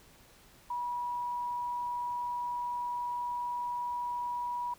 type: tone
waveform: sine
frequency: 970 Hz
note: B5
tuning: 31 cents flat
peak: -32 dBFS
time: 0.7-4.74 s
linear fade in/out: 5 ms
effects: pink hiss -59 dBFS RMS until 4.78 s